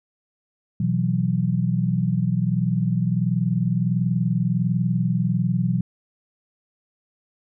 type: chord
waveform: sine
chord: B suspended fourth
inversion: none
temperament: equal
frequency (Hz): 123.47 / 164.81 / 185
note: B2 / E3 / F#3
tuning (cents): 0 / 0 / 0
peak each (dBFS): -23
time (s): 0.8-5.81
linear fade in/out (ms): 5
effects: none